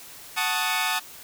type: chord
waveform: 15% pulse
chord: D# half-diminished seventh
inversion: first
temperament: equal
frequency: 740 / 880 / 1108.7 / 1244.5 Hz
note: F#5 / A5 / C#6 / D#6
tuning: 0 / 0 / 0 / 0 cents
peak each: -23 / -21 / -26 / -22 dBFS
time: 0.36-1 s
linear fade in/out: 20 ms
effects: white hiss -44 dBFS RMS until 1.23 s